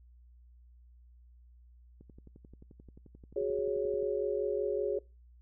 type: click train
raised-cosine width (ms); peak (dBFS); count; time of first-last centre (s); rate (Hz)
3; -40; 24; 2.01-4.028; 11.4
type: chord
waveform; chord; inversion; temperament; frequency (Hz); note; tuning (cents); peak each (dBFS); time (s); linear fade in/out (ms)
sine; F# suspended second; none; equal; 370 / 415.3 / 554.4; F#4 / G#4 / C#5; 0 / 0 / 0; -35 / -32 / -35; 3.36-4.99; 5
effects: noise-tail reverb RT60 0.3 s tail -25 dB re dry + added 60 Hz sine -55 dBFS peak until 5.41 s